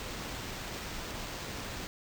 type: noise with sample-and-hold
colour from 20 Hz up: pink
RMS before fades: -40 dBFS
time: 0-1.87 s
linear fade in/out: 0 ms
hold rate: 11025 Hz
effects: none